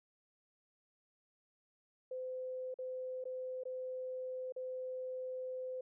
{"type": "tone with dropouts", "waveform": "sine", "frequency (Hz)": 512, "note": "C5", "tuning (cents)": -38, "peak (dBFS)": -39, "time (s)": [2.11, 5.81], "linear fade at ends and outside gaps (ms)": 5, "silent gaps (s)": [[2.742, 2.787], [3.241, 3.253], [3.636, 3.653], [4.523, 4.562]], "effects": []}